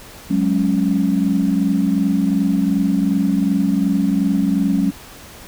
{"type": "chord", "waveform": "sine", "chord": "F# suspended second", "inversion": "none", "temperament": "equal with one note detuned", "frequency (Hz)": [185, 207.7, 276.1], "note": ["F#3", "G#3", "C#4"], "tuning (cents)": [0, 0, -7], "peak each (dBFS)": -18, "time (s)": [0.3, 4.91], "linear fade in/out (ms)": 10, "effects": ["tanh soft clip ceiling -5 dBFS", "pink hiss -39 dBFS RMS until 5.47 s"]}